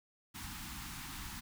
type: band-stop noise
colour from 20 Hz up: pink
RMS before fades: -45 dBFS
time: 0.34-1.41 s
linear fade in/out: 20 ms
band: 310 to 820 Hz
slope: 48 dB/octave
effects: none